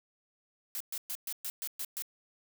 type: noise bursts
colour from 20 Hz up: blue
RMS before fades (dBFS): -37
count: 8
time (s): 0.75-2.022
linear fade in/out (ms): 0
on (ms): 54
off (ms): 120
effects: none